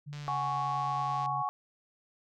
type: tone with pitch glide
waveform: sine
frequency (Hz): 145.6 to 137.67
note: D3 to C#3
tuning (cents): -15 to -12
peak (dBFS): -39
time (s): 0.06-1.43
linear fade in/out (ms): 20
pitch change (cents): -97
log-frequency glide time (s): 0.22-0.33
type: click train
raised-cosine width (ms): 0.2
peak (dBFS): -31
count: 167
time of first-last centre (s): 0.13-1.259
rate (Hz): 147
type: chord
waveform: sine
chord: F# suspended second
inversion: none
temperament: just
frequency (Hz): 740 / 832.5 / 1110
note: F#5 / G#5 / C#6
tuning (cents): 0 / +4 / +2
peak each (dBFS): -36 / -34 / -32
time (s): 0.28-1.49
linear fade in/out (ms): 0
effects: none